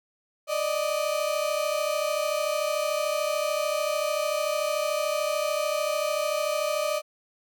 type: tone pair together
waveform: 35% pulse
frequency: 587.3 / 620.8 Hz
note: D5 / D#5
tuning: 0 / -4 cents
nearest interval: minor second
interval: 96 cents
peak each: -26 dBFS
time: 0.47-7.02 s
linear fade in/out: 50 ms
effects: none